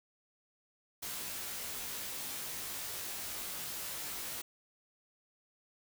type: noise with comb filter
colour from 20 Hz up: white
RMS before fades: -41 dBFS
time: 1.02-4.42 s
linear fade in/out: 10 ms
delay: 18 ms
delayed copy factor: -0.8
effects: none